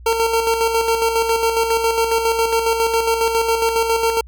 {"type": "tone with tremolo", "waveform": "25% pulse", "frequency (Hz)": 455.1, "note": "A#4", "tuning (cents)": -42, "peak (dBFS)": -10, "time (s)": [0.06, 4.21], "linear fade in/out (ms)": 5, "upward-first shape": "square", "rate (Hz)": 7.3, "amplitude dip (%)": 45, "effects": ["added 60 Hz sine -36 dBFS peak until 4.27 s"]}